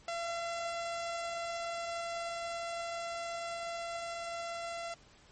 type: tone with level ramp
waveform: sawtooth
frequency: 679 Hz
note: F5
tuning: 49 cents flat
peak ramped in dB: -31 to -34 dBFS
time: 0.08-4.94 s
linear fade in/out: 2 ms
effects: pink hiss -61 dBFS RMS until 5.31 s + MP3 32 kbps